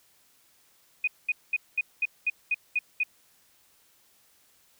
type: tone bursts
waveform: sine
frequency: 2482 Hz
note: D#7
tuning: 5 cents flat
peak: -22 dBFS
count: 9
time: 1.04-3.035 s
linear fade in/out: 5 ms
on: 35 ms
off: 210 ms
effects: white hiss -63 dBFS RMS until 4.79 s